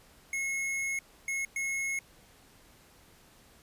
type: tone bursts at uneven times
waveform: square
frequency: 2173 Hz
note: C#7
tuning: 35 cents flat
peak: -31 dBFS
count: 3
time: 0.33-0.99 / 1.28-1.45 / 1.56-1.99 s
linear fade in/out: 2 ms
effects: pink hiss -59 dBFS RMS until 3.62 s + resampled to 32000 Hz